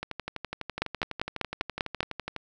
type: two click trains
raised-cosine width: 0.3 ms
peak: -17 / -10 dBFS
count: 29 / 7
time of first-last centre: 0.03-2.363 / 0.82-2.006 s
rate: 12 / 5.06 Hz
effects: none